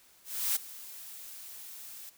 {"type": "noise with ADSR envelope", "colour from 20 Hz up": "blue", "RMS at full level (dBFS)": -28, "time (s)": [0.24, 2.1], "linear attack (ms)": 320, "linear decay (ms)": 10, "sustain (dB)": -18, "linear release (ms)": 10, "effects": ["white hiss -61 dBFS RMS until 2.17 s"]}